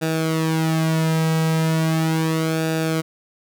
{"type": "tone with flanger", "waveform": "sawtooth", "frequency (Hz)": 160.5, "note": "E3", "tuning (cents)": -46, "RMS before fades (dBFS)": -20, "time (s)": [0.01, 3.02], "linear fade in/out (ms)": 20, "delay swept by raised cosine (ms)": [0.95, 2.85], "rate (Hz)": 0.37, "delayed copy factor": -0.7, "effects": []}